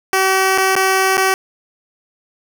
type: tone with dropouts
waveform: 10% pulse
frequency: 381.3 Hz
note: G4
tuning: 48 cents flat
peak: -4 dBFS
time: 0.13-1.34 s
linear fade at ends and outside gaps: 1 ms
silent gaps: 0.577-0.582 / 0.754-0.763 / 1.17-1.177 s
effects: none